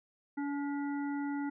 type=harmonic tone with a mistuned harmonic; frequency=285.2 Hz; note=C#4; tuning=49 cents sharp; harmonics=1 / 3 / 5 / 7; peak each=-33 / -43 / -47 / -50 dBFS; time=0.37-1.5 s; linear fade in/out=10 ms; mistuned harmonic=7; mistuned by=-30 cents; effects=none